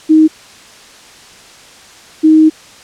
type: tone pair in turn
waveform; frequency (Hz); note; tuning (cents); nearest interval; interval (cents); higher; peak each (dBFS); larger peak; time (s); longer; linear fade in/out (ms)
sine; 313.8 / 313.8; D#4 / D#4; +15 / +15; unison; 0; neither; -3; neither; 0.09-0.28 / 2.23-2.5; second; 20
effects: white hiss -38 dBFS RMS until 2.83 s + low-pass 7000 Hz 12 dB/octave